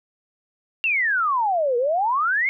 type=exponential two-way sweep; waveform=sine; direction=down then up; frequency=2786 to 466.2 to 2221 Hz; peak=-18 dBFS; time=0.84-2.49 s; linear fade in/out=0 ms; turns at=1.77 s; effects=none